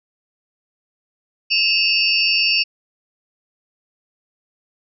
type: tone cluster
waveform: sine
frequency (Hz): 2604 / 2786 / 4612 / 5360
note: E7 / F7 / D8 / E8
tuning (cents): -22 / -5 / -32 / +28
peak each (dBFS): -20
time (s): 1.5-2.64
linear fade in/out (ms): 20
effects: none